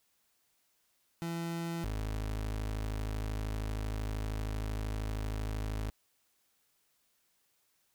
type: tone pair in turn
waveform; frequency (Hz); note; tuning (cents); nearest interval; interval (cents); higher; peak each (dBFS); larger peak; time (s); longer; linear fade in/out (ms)
30% pulse; 167.9 / 52.89; E3 / G#1; +32 / +32; octave + minor sixth; 2000; first; -32 / -31; second; 1.22-1.84 / 1.84-5.9; second; 0
effects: white hiss -74 dBFS RMS until 7.94 s